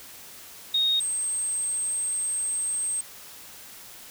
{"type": "tone pair in turn", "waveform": "sine", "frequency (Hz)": [3729, 8371], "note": ["A#7", "C9"], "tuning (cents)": [0, 0], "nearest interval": "octave + major second", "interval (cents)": 1400, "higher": "second", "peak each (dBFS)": [-20, -25], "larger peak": "first", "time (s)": [[0.74, 1], [1, 3.01]], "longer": "second", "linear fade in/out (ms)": 5, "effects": ["white hiss -45 dBFS RMS until 4.1 s"]}